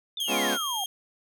sine exponential sweep, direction down, 3640 to 742 Hz, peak -31 dBFS, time 0.17-0.84 s, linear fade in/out 2 ms
sawtooth tone, 3223 Hz, G7, 47 cents sharp, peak -26 dBFS, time 0.2-0.86 s, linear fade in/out 2 ms
15% pulse chord, C# dominant seventh, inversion second, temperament equal, 207.7 / 246.9 / 277.2 / 349.2 Hz, G#3 / B3 / C#4 / E#4, 0 / 0 / 0 / 0 cents, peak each -25 dBFS, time 0.27-0.58 s, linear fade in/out 50 ms
effects none

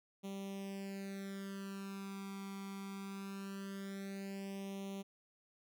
sawtooth tone with flanger, 196 Hz, G3, in tune, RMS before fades -45 dBFS, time 0.23-5.03 s, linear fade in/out 20 ms, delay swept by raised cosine 0.31 to 0.88 ms, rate 0.21 Hz, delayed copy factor +0.95, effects none

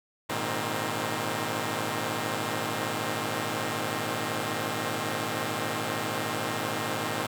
5% pulse tone cluster, 105.5 / 118.7 / 154.7 / 265.7 Hz, G#2 / A#2 / D#3 / C4, +28 / +32 / -10 / +27 cents, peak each -23 dBFS, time 0.29-7.27 s, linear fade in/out 10 ms, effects none

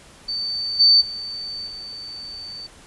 sine tone with level steps, 4556 Hz, C#8, 47 cents sharp, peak -23 / -10 / -28 / -32 dBFS, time 0.28-2.67 s, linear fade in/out 10 ms, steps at 0.79 / 1 / 1.66 s, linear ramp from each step 20 ms, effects pink hiss -47 dBFS RMS until 2.86 s + resampled to 24000 Hz

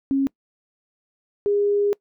sine tone pair in turn, 272.8 / 408 Hz, C#4 / G#4, -28 / -31 cents, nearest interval perfect fifth, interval 697 cents, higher second, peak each -17 dBFS, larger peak neither, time 0.11-0.27 / 1.46-1.93 s, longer second, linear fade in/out 0 ms, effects noise-tail reverb RT60 0.1 s tail -24 dB re dry

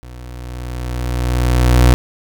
30% pulse tone with level ramp, 61.3 Hz, B1, 12 cents flat, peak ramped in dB -30 to -3 dBFS, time 0.03-1.94 s, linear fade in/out 0 ms, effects none

